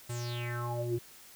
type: tone with low-pass filter sweep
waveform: square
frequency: 120 Hz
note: B2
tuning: 49 cents flat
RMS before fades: -35 dBFS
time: 0.09-0.99 s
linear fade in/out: 10 ms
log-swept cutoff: 9300 to 290 Hz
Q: 6.8
effects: white hiss -54 dBFS RMS until 1.35 s